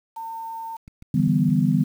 sine tone, 905 Hz, A5, 48 cents sharp, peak -30 dBFS, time 0.16-0.77 s, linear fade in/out 10 ms
clicks, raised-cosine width 5 ms, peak -30 dBFS, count 6, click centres 0.879 / 1.024 / 1.147 / 1.201 / 1.277 / 1.491 s
sine chord, E minor seventh, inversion third, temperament equal, 146.83 / 164.81 / 196 / 246.9 Hz, D3 / E3 / G3 / B3, 0 / 0 / 0 / 0 cents, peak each -22 dBFS, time 1.14-1.84 s, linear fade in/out 5 ms
effects 8-bit

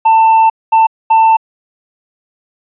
triangle tone bursts at uneven times, 892 Hz, A5, 23 cents sharp, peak -3 dBFS, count 3, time 0.05-0.5 / 0.72-0.87 / 1.1-1.37 s, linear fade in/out 10 ms, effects resampled to 8000 Hz

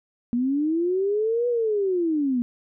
sine linear two-way sweep, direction up then down, 233.9 to 490 to 233.9 Hz, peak -20 dBFS, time 0.33-2.42 s, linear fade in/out 0 ms, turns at 1.48 s, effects none

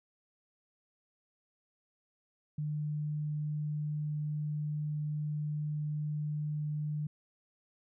sine tone, 150.2 Hz, D3, 39 cents sharp, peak -32 dBFS, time 2.58-7.07 s, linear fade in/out 5 ms, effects none

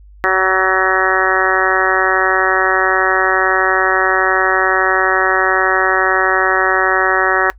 harmonic tone, 188.3 Hz, F#3, 31 cents sharp, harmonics 2 / 3 / 4 / 5 / 6 / 7 / 8 / 9 / 10, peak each -19 / -22 / -20 / -23 / -20 / -19 / -20 / -18 / -19 dBFS, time 0.24-7.5 s, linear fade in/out 0 ms, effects noise-tail reverb RT60 0.1 s tail -21 dB re dry + added 50 Hz sine -38 dBFS peak until 7.58 s

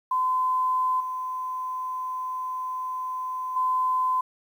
sine tone with level steps, 1022 Hz, C6, 41 cents flat, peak -21 / -28 / -21 dBFS, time 0.11-4.21 s, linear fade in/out 5 ms, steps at 1 / 3.56 s, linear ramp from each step 5 ms, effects 9-bit

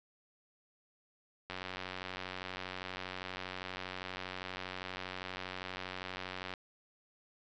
click train, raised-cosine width 0.3 ms, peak -24 dBFS, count 467, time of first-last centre 1.5-6.538 s, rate 92.5 Hz, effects resampled to 16000 Hz + 9-bit

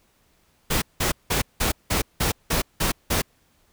pink noise bursts, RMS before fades -22 dBFS, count 9, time 0.7-3.22 s, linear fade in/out 10 ms, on 120 ms, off 180 ms, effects pink hiss -63 dBFS RMS until 3.72 s

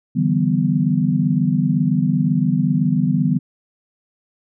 sine chord, E minor seventh, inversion third, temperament equal with one note detuned, 146.83 / 164.81 / 192.52 / 246.9 Hz, D3 / E3 / G3 / B3, 0 / 0 / -31 / 0 cents, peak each -20 dBFS, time 0.15-3.39 s, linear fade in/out 20 ms, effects none

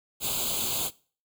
white noise with comb filter, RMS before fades -29 dBFS, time 0.2-0.91 s, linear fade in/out 50 ms, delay 0.27 ms, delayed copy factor +0.95, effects noise-tail reverb RT60 0.4 s tail -21 dB re dry

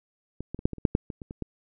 clicks, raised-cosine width 3 ms, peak -21 / -20 / -25 / -8 / -20 / -29 / -6 / -8 / -22 / -26 / -24 / -18 dBFS, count 12, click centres 0.406 / 0.546 / 0.591 / 0.655 / 0.733 / 0.783 / 0.852 / 0.951 / 1.102 / 1.218 / 1.309 / 1.423 s, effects none

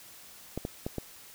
clicks, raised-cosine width 2 ms, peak -19 dBFS, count 4, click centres 0.576 / 0.651 / 0.865 / 0.983 s, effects white hiss -51 dBFS RMS until 1.34 s

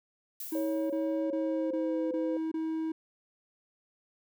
violet noise with exponential decay, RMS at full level -38 dBFS, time 0.4-1.23 s, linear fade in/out 2 ms, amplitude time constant 180 ms
triangle tone bursts, 320 Hz, D#4, 49 cents sharp, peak -28 dBFS, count 6, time 0.52-2.92 s, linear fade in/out 5 ms, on 380 ms, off 24 ms
sine tone with pitch glide, 554.4 to 508.4 Hz, C#5 to C5, 0 to -50 cents, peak -32 dBFS, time 0.55-2.37 s, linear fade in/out 2 ms, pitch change -150 cents, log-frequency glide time 1.25-1.97 s
effects none

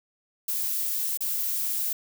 violet noise with dropouts, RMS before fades -28 dBFS, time 0.48-1.93 s, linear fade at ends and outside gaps 5 ms, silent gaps 1.174-1.206 s, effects none

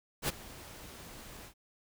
pink noise with ADSR envelope, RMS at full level -29 dBFS, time 0.22-1.54 s, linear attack 67 ms, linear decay 19 ms, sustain -20 dB, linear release 90 ms, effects none

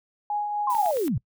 sine tone with tremolo, 830.6 Hz, G#5, in tune, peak -23 dBFS, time 0.3-0.91 s, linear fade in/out 2 ms, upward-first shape triangle, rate 4 Hz, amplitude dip 40%
sine linear sweep, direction down, 1083 to 90.6 Hz, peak -22 dBFS, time 0.67-1.18 s, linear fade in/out 5 ms
blue noise, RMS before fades -40 dBFS, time 0.7-1.08 s, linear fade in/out 0 ms
click train, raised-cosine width 0.3 ms, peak -24 dBFS, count 4, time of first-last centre 0.75-1.08 s, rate 9.09 Hz
effects noise-tail reverb RT60 0.1 s tail -23 dB re dry

